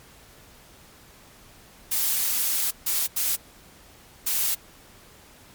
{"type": "noise bursts at uneven times", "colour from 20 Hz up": "blue", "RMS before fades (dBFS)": -24, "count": 4, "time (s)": [[1.91, 2.71], [2.86, 3.07], [3.16, 3.36], [4.26, 4.55]], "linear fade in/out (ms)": 10, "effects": ["pink hiss -51 dBFS RMS until 5.54 s", "MP3 96 kbps"]}